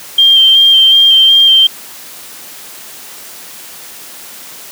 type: tone with vibrato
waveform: sine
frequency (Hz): 3169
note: G7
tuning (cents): +18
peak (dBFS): -3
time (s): 0.18-1.67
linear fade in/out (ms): 5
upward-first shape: square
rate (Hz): 2.7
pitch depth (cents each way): 14
effects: white hiss -31 dBFS RMS until 4.71 s + high-pass 150 Hz 12 dB/octave